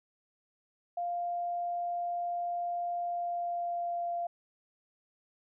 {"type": "tone with pitch glide", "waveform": "sine", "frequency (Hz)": [698.5, 692.1], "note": ["F5", "F5"], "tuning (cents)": [0, -16], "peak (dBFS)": -31, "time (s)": [0.97, 4.27], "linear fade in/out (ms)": 5, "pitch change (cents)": -16, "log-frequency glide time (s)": [3.02, 4.14], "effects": []}